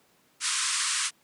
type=band-pass noise; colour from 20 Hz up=white; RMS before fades=-28 dBFS; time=0.4-1.11 s; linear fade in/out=50 ms; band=1000 to 9800 Hz; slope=96 dB/octave; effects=pink hiss -64 dBFS RMS until 1.23 s + high-pass 150 Hz 12 dB/octave